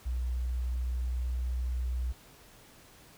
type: tone with pitch glide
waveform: sine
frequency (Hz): 61.6 to 62.03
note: B1 to B1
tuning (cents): -4 to +8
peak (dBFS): -29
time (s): 0.05-2.13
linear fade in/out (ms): 20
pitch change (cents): +12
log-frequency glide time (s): 0.31-1.46
effects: pink hiss -56 dBFS RMS until 3.17 s